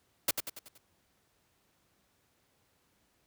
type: noise with echo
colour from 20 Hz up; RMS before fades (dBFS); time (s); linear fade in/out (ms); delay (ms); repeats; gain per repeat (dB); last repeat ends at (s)
white; -27; 0.28-0.31; 5; 94; 5; -6; 0.78
effects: pink hiss -72 dBFS RMS until 3.26 s + high-pass 60 Hz 12 dB/octave